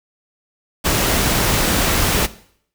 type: noise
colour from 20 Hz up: pink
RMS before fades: -17 dBFS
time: 0.84-2.27 s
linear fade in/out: 20 ms
effects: noise-tail reverb RT60 0.6 s tail -17 dB re dry